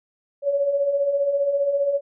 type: beating tone pair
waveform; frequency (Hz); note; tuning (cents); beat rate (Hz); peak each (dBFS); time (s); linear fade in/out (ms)
sine; 550 / 565; C#5 / C#5; -14 / +33; 15; -28 / -19; 0.42-2.01; 50
effects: none